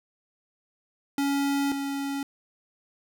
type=tone pair in turn; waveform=square; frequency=280 / 278.2 Hz; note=C#4 / C#4; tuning=+18 / +6 cents; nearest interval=unison; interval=12 cents; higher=first; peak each=-24 / -29 dBFS; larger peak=first; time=1.18-1.72 / 1.72-2.23 s; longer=first; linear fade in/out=2 ms; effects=none